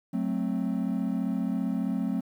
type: chord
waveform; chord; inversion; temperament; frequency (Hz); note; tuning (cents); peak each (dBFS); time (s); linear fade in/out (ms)
triangle; F# diminished; none; equal with one note detuned; 185 / 220 / 263.1; F#3 / A3 / C4; 0 / 0 / +10; -28; 0.13-2.21; 10
effects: tanh soft clip ceiling -17 dBFS + 10-bit